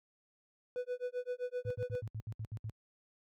triangle tone with tremolo, 495.5 Hz, B4, 6 cents sharp, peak -31 dBFS, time 0.76-2.03 s, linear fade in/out 0 ms, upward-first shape sine, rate 7.7 Hz, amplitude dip 100%
sine tone bursts, 108.9 Hz, A2, 17 cents flat, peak -37 dBFS, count 9, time 1.65-2.696 s, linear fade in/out 0 ms, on 54 ms, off 70 ms
effects high-pass 60 Hz 12 dB/octave

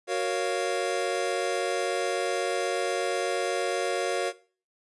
square chord, Gb major seventh, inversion none, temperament equal, 370 / 466.2 / 554.4 / 698.5 Hz, Gb4 / Bb4 / Db5 / F5, 0 / 0 / 0 / 0 cents, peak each -31 / -32 / -32 / -33 dBFS, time 0.07-4.33 s, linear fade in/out 50 ms, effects noise-tail reverb RT60 0.4 s tail -18 dB re dry + resampled to 24000 Hz

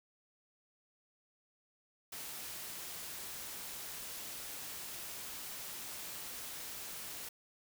white noise, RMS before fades -45 dBFS, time 2.12-7.29 s, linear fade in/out 5 ms, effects none

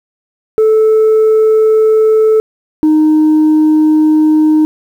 sine tone pair in turn, 437.1 / 309.1 Hz, A4 / D#4, -11 / -11 cents, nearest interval tritone, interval 600 cents, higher first, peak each -3 dBFS, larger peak neither, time 0.58-2.4 / 2.83-4.65 s, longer neither, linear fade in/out 0 ms, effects tanh soft clip ceiling -4 dBFS + 7-bit

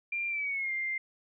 sine tone with pitch glide, 2383 to 2099 Hz, D7 to C7, +25 to +5 cents, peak -30 dBFS, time 0.12-0.98 s, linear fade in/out 5 ms, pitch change -220 cents, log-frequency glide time 0.28-0.73 s, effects none

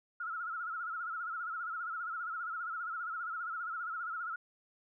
sine tone with vibrato, 1362 Hz, F6, 44 cents flat, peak -36 dBFS, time 0.2-4.36 s, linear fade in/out 5 ms, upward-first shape sine, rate 15 Hz, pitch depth 100 cents each way, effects none

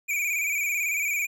square tone with vibrato, 2349 Hz, D7, in tune, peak -25 dBFS, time 0.08-1.27 s, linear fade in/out 20 ms, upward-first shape square, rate 18 Hz, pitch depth 53 cents each way, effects none

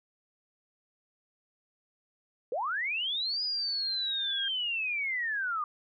sine linear two-way sweep, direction up then down, 435 to 4978 to 1181 Hz, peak -29 dBFS, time 2.52-5.64 s, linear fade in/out 2 ms, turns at 3.43 s
sine tone with exponential growth, 1597 Hz, G6, 32 cents sharp, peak -34 dBFS, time 3.23-4.48 s, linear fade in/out 2 ms, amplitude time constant 270 ms
effects none

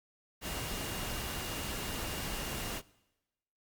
sine tone in noise, 2823 Hz, F7, 18 cents sharp, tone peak -48 dBFS, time 0.41-2.82 s, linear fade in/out 50 ms, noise pink, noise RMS -38 dBFS, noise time 0.41-2.82 s, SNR -13 dB, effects noise-tail reverb RT60 1.0 s tail -22 dB re dry + Opus 48 kbps

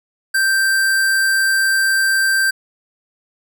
square tone, 1568 Hz, G6, in tune, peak -14 dBFS, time 0.34-2.51 s, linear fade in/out 10 ms, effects none

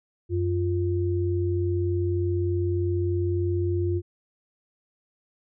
sine tone pair together, 92.5 / 349.2 Hz, F#2 / F4, 0 / 0 cents, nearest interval octave + major seventh, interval 2300 cents, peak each -24 / -26 dBFS, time 0.29-4.02 s, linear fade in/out 50 ms, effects none

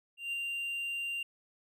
triangle tone with ADSR envelope, 2780 Hz, F7, 9 cents flat, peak -30 dBFS, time 0.17-1.23 s, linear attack 160 ms, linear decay 6 ms, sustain -2 dB, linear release 4 ms, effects none

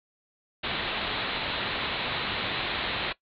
white low-pass noise, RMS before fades -31 dBFS, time 0.63-3.13 s, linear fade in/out 10 ms, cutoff 4100 Hz, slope 96 dB/octave, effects noise-tail reverb RT60 0.1 s tail -19 dB re dry

